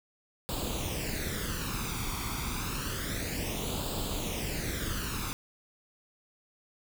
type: noise with flanger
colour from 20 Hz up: pink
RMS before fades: -34 dBFS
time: 0.49-5.33 s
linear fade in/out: 0 ms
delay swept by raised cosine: 0.25 to 0.88 ms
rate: 0.29 Hz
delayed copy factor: +0.7
effects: none